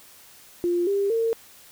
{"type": "tone with pitch steps", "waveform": "sine", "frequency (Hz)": [349.2, 398.8, 455.5], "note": ["F4", "G4", "A#4"], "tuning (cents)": [0, 30, -40], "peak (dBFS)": -20, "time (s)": [0.64, 1.33], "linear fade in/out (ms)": 0, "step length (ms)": 230, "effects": ["white hiss -50 dBFS RMS until 1.71 s"]}